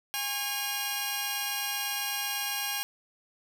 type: tone cluster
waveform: 10% pulse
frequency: 816 / 1082 / 2832 Hz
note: G#5 / C#6 / F7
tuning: -31 / -42 / +23 cents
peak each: -25 / -31 / -25 dBFS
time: 0.14-2.83 s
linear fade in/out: 0 ms
effects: none